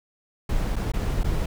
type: noise with dropouts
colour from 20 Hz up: brown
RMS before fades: -24 dBFS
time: 0.49-1.46 s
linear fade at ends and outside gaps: 5 ms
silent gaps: 0.759-0.763 / 0.919-0.936 / 1.234-1.243 s
effects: none